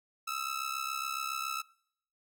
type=ring-modulated tone; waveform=sawtooth; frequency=1311 Hz; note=E6; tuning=10 cents flat; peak=-27 dBFS; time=0.27-1.62 s; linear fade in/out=10 ms; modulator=33.6 Hz; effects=noise-tail reverb RT60 0.7 s tail -25 dB re dry